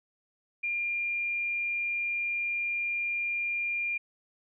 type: tone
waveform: sine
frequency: 2400 Hz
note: D7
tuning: 37 cents sharp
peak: -28 dBFS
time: 0.63-3.98 s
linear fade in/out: 10 ms
effects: none